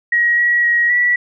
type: tone with pitch steps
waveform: sine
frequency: 1898 / 1916 / 1897 / 1948 Hz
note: A#6 / A#6 / A#6 / B6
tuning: +31 / +47 / +30 / -24 cents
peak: -11 dBFS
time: 0.12-1.16 s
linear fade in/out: 5 ms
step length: 260 ms
effects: none